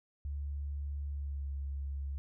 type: tone with pitch glide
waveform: sine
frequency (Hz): 71.4 to 69.53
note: D2 to C#2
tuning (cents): -48 to +6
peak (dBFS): -35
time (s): 0.25-2.18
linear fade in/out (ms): 0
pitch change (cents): -46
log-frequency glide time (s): 1.11-1.5
effects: none